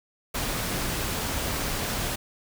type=noise; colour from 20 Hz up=pink; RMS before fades=-29 dBFS; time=0.34-2.16 s; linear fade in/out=10 ms; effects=none